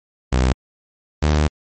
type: tone pair in turn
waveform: sawtooth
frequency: 63.5 / 75.51 Hz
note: B1 / D2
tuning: +49 / +49 cents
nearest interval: minor third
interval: 300 cents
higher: second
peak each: -10 / -10 dBFS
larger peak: neither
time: 0.32-0.53 / 1.22-1.48 s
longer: second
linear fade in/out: 10 ms
effects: MP3 32 kbps